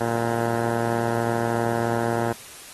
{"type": "tone with low-pass filter", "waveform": "10% pulse", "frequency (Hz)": 116.54, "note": "A#2", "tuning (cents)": 0, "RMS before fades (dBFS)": -25, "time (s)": [0, 2.33], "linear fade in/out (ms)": 10, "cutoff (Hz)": 1200, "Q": 2.6, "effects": ["white hiss -42 dBFS RMS until 2.73 s", "AAC 32 kbps"]}